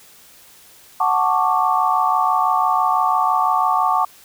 sine chord, D major seventh, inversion first, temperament equal with one note detuned, 740 / 883.6 / 1108.7 / 1174.7 Hz, F#5 / A5 / C#6 / D6, 0 / +7 / 0 / 0 cents, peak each -20 dBFS, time 1-4.05 s, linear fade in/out 5 ms, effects white hiss -47 dBFS RMS until 4.24 s

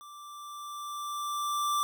square tone with level ramp, 1174.7 Hz, D6, in tune, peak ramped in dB -47 to -26 dBFS, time 0.01-1.83 s, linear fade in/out 0 ms, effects none

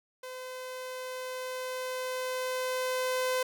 sawtooth tone with level ramp, 511 Hz, C5, 41 cents flat, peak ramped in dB -36 to -23 dBFS, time 0.23-3.43 s, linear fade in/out 5 ms, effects none

